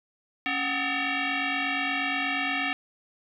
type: tone with frequency modulation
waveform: sine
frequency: 228.3 Hz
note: A#3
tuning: 36 cents flat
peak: -25 dBFS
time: 0.46-2.73 s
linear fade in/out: 0 ms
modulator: 505 Hz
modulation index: 5.6
effects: none